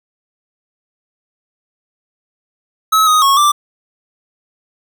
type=tone with pitch steps; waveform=square; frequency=1289 / 1250 / 1100 / 1177 Hz; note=E6 / D#6 / C#6 / D6; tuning=-39 / +8 / -14 / +3 cents; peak=-9 dBFS; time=2.92-3.52 s; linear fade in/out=10 ms; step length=150 ms; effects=none